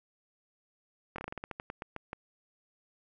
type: slowing click train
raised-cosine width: 0.5 ms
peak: -23 dBFS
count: 14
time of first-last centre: 1.16-2.131 s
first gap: 23 ms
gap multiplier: 1.18
effects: none